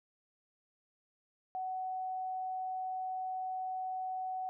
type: tone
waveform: sine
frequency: 748 Hz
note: F#5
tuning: 19 cents sharp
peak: -35 dBFS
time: 1.55-4.49 s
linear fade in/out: 0 ms
effects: none